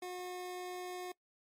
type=tone; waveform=25% pulse; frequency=361.8 Hz; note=F#4; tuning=39 cents flat; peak=-37 dBFS; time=0.02-1.12 s; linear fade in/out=5 ms; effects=noise-tail reverb RT60 0.1 s tail -22 dB re dry + MP3 64 kbps